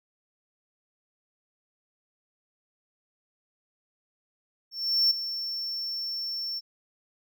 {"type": "tone with ADSR envelope", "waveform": "triangle", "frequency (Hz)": 5420, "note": "E8", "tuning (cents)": 47, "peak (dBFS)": -17, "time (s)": [4.71, 6.61], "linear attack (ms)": 400, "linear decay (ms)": 5, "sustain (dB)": -12, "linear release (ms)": 34, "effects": []}